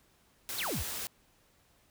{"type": "noise", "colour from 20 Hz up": "white", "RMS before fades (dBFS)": -38, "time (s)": [0.49, 1.07], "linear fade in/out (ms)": 0}
{"type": "exponential sweep", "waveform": "sine", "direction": "down", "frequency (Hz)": [4699, 52.3], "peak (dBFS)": -33, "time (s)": [0.58, 0.83], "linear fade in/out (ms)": 5}
{"effects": ["pink hiss -67 dBFS RMS until 1.9 s"]}